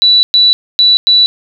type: tone bursts at uneven times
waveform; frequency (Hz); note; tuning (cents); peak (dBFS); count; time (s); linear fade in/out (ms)
sine; 3951; B7; 0; -4; 4; 0.02-0.23 / 0.34-0.53 / 0.79-0.97 / 1.07-1.26; 0
effects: none